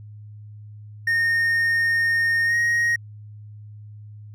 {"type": "tone with pitch glide", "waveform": "triangle", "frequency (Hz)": [1840, 1877.6], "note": ["A#6", "A#6"], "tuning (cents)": [-23, 12], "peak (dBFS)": -16, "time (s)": [1.07, 2.96], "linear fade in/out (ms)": 5, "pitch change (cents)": 35, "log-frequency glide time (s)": [2.45, 2.56], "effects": ["added 105 Hz sine -38 dBFS peak until 4.34 s"]}